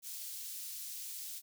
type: high-pass noise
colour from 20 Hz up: white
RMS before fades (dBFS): -44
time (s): 0.02-1.42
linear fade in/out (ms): 50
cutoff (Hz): 4200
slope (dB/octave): 12
effects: none